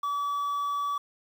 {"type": "tone with quantisation", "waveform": "triangle", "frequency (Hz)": 1146, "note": "D6", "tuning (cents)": -43, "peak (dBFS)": -25, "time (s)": [0.03, 0.98], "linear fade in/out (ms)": 5, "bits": 9, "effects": []}